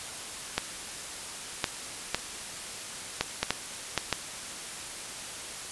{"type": "clicks", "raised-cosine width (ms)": 0.2, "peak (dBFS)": -7, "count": 8, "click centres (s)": [0.58, 1.642, 2.146, 3.21, 3.43, 3.506, 3.977, 4.127], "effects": ["white hiss -39 dBFS RMS until 5.71 s", "resampled to 24000 Hz"]}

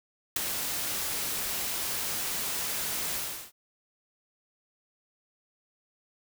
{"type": "noise with ADSR envelope", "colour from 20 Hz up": "white", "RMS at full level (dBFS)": -23, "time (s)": [0.36, 3.52], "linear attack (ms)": 4, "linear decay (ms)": 9, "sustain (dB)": -9, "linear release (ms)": 360, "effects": []}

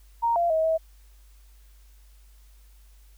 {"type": "tone with pitch steps", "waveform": "sine", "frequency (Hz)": [931, 688, 638, 645], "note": ["A#5", "F5", "D#5", "E5"], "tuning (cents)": [-2, -26, 43, -38], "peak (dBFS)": -20, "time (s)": [0.22, 0.78], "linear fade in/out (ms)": 20, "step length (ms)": 140, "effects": ["added 50 Hz sine -50 dBFS peak until 3.17 s", "white hiss -63 dBFS RMS until 3.17 s"]}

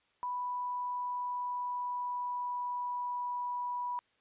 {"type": "tone with pitch glide", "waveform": "sine", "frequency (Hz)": [987.8, 979.8], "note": ["B5", "B5"], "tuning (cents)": [0, -14], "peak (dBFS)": -33, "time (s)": [0.23, 3.99], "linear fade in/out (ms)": 0, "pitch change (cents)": -14, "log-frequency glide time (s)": [0.38, 3.27], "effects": ["white hiss -72 dBFS RMS until 4.2 s", "resampled to 8000 Hz"]}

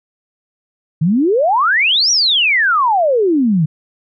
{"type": "exponential two-way sweep", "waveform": "sine", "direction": "up then down", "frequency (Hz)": [146.83, 5920, 146.83], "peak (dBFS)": -10, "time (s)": [1.01, 3.66], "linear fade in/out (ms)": 10, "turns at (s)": 2.11, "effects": []}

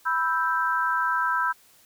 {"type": "chord", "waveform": "sine", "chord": "E minor", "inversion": "second", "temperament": "equal", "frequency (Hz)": [987.8, 1318.5, 1568], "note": ["B5", "E6", "G6"], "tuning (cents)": [0, 0, 0], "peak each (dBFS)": -26, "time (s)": [0.05, 1.53], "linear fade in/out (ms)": 20, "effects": ["white hiss -57 dBFS RMS until 1.85 s"]}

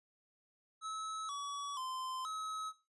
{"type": "tone with pitch steps", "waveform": "square", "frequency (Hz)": [1294, 1136, 1035, 1282], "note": ["E6", "C#6", "C6", "E6"], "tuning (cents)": [-32, 42, -19, -49], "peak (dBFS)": -40, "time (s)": [0.81, 2.73], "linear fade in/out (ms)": 50, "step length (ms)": 480, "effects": ["noise-tail reverb RT60 0.3 s tail -17 dB re dry", "resampled to 24000 Hz"]}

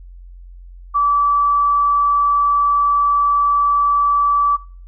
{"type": "tone", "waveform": "sine", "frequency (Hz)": 1155, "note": "D6", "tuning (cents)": -29, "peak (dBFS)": -12, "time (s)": [0.94, 4.57], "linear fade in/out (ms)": 20, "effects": ["noise-tail reverb RT60 0.5 s tail -22 dB re dry", "added 44 Hz sine -35 dBFS peak until 4.87 s"]}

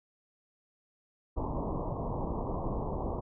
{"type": "low-pass noise", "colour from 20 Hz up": "pink", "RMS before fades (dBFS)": -34, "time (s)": [1.36, 3.21], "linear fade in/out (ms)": 20, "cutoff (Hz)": 1100, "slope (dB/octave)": 96, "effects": []}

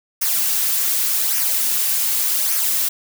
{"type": "noise with flanger", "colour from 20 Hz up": "blue", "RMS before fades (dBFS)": -19, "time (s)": [0.21, 2.89], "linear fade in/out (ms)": 10, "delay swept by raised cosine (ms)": [0.25, 4.85], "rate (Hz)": 0.86, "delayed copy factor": -0.55, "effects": []}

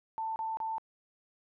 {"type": "tone bursts", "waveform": "sine", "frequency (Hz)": 889, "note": "A5", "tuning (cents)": 18, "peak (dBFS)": -32, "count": 3, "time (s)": [0.18, 0.782], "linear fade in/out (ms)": 0, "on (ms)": 180, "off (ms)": 31, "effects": []}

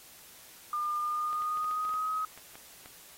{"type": "tone with pitch glide", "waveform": "sine", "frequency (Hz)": [1205, 1267.1], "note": ["D6", "D#6"], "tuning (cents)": [44, 31], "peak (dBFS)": -29, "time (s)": [0.73, 2.25], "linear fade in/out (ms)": 2, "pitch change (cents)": 87, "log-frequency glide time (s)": [0.98, 2.11]}
{"type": "clicks", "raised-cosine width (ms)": 0.3, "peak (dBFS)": -32, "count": 11, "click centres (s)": [1.33, 1.421, 1.572, 1.644, 1.711, 1.851, 1.893, 1.939, 2.376, 2.555, 2.859]}
{"effects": ["white hiss -53 dBFS RMS until 3.17 s", "AAC 48 kbps"]}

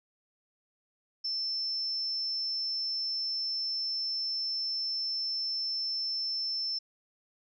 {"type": "tone", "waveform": "sine", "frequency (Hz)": 5320, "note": "E8", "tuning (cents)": 15, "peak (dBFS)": -30, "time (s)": [1.24, 6.79], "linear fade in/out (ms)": 10, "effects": []}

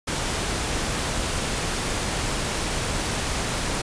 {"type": "noise", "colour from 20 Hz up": "pink", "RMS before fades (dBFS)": -26, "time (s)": [0.07, 3.82], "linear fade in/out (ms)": 10, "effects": ["resampled to 22050 Hz"]}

